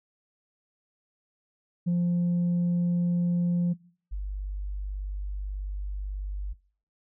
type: tone pair in turn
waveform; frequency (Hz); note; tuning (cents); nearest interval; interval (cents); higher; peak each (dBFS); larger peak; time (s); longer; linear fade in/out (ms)
sine; 174.61 / 49.14; F3 / G1; 0 / +5; octave + minor seventh; 2195; first; -20 / -29; first; 1.86-3.74 / 4.11-6.54; second; 20
effects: noise-tail reverb RT60 0.5 s tail -23 dB re dry + tanh soft clip ceiling -21 dBFS